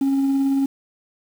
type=tone with tremolo; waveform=sine; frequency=273.1 Hz; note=C#4; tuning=26 cents flat; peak=-13 dBFS; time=0.01-0.66 s; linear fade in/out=5 ms; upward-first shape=sine; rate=18 Hz; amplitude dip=25%; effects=tanh soft clip ceiling -15 dBFS + 7-bit